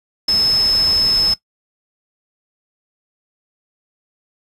sine tone in noise, 5200 Hz, E8, 24 cents flat, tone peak -13 dBFS, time 0.28-1.34 s, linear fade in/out 5 ms, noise pink, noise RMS -28 dBFS, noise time 0.28-1.34 s, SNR +12 dB, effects noise-tail reverb RT60 0.1 s tail -17 dB re dry + resampled to 32000 Hz

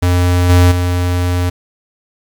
square tone with level steps, 89 Hz, F2, 33 cents sharp, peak -10 / -6 / -13 dBFS, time 0.02-1.5 s, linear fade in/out 10 ms, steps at 0.49 / 0.71 s, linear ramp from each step 10 ms, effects 7-bit

